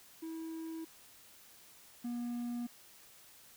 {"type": "tone pair in turn", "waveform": "triangle", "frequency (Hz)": [324.4, 240.1], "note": ["E4", "B3"], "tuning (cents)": [-28, -49], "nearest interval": "perfect fourth", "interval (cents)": 521, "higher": "first", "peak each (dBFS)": [-38, -34], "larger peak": "second", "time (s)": [[0.22, 0.85], [2.04, 2.67]], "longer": "neither", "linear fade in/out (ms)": 10, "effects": ["white hiss -59 dBFS RMS until 3.56 s"]}